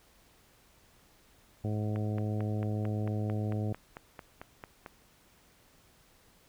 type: harmonic tone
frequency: 106.1 Hz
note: G#2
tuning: 38 cents sharp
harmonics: 1 / 2 / 3 / 4 / 5 / 6 / 7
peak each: -31 / -37 / -41 / -43 / -45 / -47 / -48 dBFS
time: 1.64-3.73 s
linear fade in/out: 5 ms
type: click train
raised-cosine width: 0.5 ms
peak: -27 dBFS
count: 14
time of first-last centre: 1.96-4.862 s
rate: 4.48 Hz
effects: pink hiss -63 dBFS RMS until 6.48 s